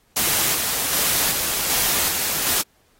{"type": "noise with tremolo", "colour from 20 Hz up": "white", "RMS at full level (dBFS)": -20, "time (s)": [0.16, 2.62], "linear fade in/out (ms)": 10, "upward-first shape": "square", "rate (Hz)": 1.3, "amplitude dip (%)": 30, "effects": ["pink hiss -61 dBFS RMS until 2.99 s", "AAC 48 kbps"]}